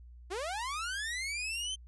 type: linear sweep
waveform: sawtooth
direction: up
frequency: 333.3 to 3136 Hz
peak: -31 dBFS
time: 0.3-1.76 s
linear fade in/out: 20 ms
effects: added 60 Hz sine -49 dBFS peak until 1.87 s + resampled to 24000 Hz